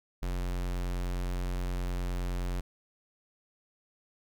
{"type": "tone", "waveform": "square", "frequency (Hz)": 44.82, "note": "F1", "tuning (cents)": 46, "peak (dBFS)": -31, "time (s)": [0.22, 2.61], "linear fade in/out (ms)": 10, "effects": []}